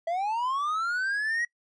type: linear sweep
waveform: triangle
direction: up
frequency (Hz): 650 to 1919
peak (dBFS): -24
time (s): 0.07-1.45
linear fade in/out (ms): 5
effects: noise-tail reverb RT60 0.1 s tail -23 dB re dry + resampled to 22050 Hz